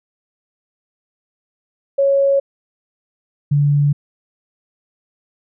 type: tone pair in turn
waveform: sine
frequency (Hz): 553 / 144.45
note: C#5 / D3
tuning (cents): -4 / -28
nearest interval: octave + major seventh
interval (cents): 2324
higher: first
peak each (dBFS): -11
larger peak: neither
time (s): 1.98-2.4 / 3.51-3.93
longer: neither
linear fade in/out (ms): 10
effects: none